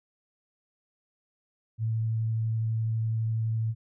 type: tone with vibrato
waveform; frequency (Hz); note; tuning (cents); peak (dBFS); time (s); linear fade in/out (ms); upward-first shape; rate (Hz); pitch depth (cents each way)
sine; 111.9; A2; +30; -25; 1.78-3.75; 50; sine; 12; 9
effects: none